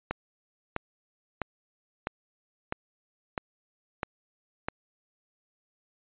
click train, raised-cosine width 0.5 ms, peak -14 dBFS, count 8, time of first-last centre 0.11-4.685 s, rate 1.53 Hz, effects resampled to 8000 Hz

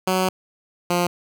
10% pulse tone pair in turn, 186.3 / 175.84 Hz, F#3 / F3, +12 / +12 cents, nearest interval minor second, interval 100 cents, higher first, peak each -10 dBFS, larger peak neither, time 0.07-0.29 / 0.9-1.07 s, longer first, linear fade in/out 5 ms, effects none

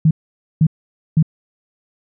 sine tone bursts, 157.9 Hz, D#3, 26 cents sharp, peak -8 dBFS, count 3, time 0.05-1.227 s, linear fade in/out 5 ms, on 59 ms, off 500 ms, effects none

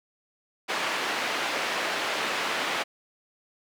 white band-pass noise, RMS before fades -29 dBFS, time 0.68-2.84 s, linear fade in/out 20 ms, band 330 to 2500 Hz, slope 12 dB/octave, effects none

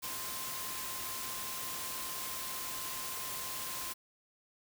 sine tone in noise, 1046.5 Hz, C6, in tune, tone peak -47 dBFS, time 0.02-3.94 s, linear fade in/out 20 ms, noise white, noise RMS -40 dBFS, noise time 0.02-3.94 s, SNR -10 dB, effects none

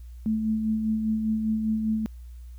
sine tone with tremolo, 218.7 Hz, A3, 10 cents flat, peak -21 dBFS, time 0.26-2.06 s, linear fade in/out 0 ms, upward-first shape sine, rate 5 Hz, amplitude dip 40%, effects added 60 Hz sine -39 dBFS peak until 2.58 s + white hiss -65 dBFS RMS until 2.58 s

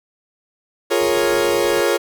40% pulse chord, Bb minor seventh, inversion second, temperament equal, 349.2 / 415.3 / 466.2 / 554.4 Hz, F4 / Ab4 / Bb4 / Db5, 0 / 0 / 0 / 0 cents, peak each -20 dBFS, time 0.9-1.98 s, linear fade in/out 20 ms
white low-pass noise, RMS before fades -38 dBFS, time 1.01-1.81 s, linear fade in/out 0 ms, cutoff 390 Hz, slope 48 dB/octave
effects none

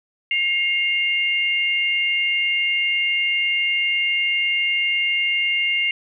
sine tone pair together, 2142 / 2794 Hz, C7 / F7, +40 / 0 cents, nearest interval perfect fourth, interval 460 cents, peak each -20 / -21 dBFS, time 0.31-5.91 s, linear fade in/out 2 ms, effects none

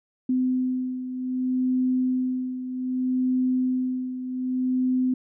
sine beating tone pair, 255.1 / 255.74 Hz, C4 / C4, -44 / -39 cents, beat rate 0.64 Hz, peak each -23 / -29 dBFS, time 0.29-5.14 s, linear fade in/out 5 ms, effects none

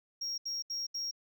sine tone bursts, 5588 Hz, F8, in tune, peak -31 dBFS, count 4, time 0.21-1.112 s, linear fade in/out 10 ms, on 170 ms, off 74 ms, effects tanh soft clip ceiling -33 dBFS

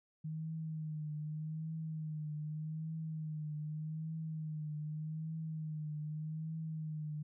sine tone with vibrato, 155.56 Hz, D#3, in tune, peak -38 dBFS, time 0.24-7.23 s, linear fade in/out 10 ms, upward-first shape triangle, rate 0.83 Hz, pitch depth 59 cents each way, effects none

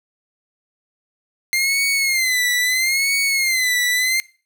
sawtooth tone with vibrato, 2093 Hz, C7, in tune, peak -13 dBFS, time 1.53-4.2 s, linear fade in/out 0 ms, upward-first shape sine, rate 0.76 Hz, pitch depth 110 cents each way, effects noise-tail reverb RT60 0.4 s tail -22 dB re dry

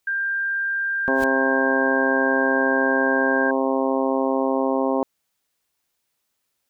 sine tone, 1591 Hz, G6, 25 cents sharp, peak -21 dBFS, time 0.07-3.51 s, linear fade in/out 5 ms
harmonic tone, 133.5 Hz, C3, 35 cents sharp, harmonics 2 / 3 / 4 / 5 / 6 / 7 / 8, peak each -23 / -26 / -24 / -28 / -30 / -30 / -31 dBFS, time 1.08-5.03 s, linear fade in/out 0 ms
pink noise with exponential growth, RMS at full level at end -30 dBFS, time 1.12-1.24 s, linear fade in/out 0 ms, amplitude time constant 26 ms
effects white hiss -75 dBFS RMS until 6.69 s

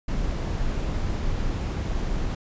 brown noise, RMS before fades -26 dBFS, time 0.08-2.35 s, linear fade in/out 5 ms, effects resampled to 16000 Hz

